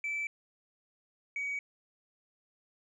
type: tone pair in turn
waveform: sine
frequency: 2319 / 2262 Hz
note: D7 / C#7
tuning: -22 / +34 cents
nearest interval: unison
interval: 44 cents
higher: first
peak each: -30 / -31 dBFS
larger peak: first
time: 0.04-0.27 / 1.36-1.59 s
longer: neither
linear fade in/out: 2 ms
effects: tanh soft clip ceiling -30 dBFS